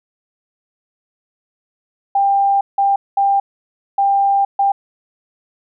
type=tone bursts at uneven times; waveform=sine; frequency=794 Hz; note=G5; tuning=22 cents sharp; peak=-11 dBFS; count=5; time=2.15-2.61 / 2.78-2.96 / 3.17-3.4 / 3.98-4.45 / 4.59-4.72 s; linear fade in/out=5 ms; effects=none